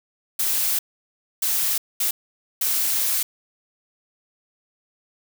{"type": "noise bursts at uneven times", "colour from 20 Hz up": "blue", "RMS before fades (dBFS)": -22, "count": 4, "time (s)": [[0.39, 0.79], [1.42, 1.78], [2, 2.11], [2.61, 3.23]], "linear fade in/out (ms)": 5, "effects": []}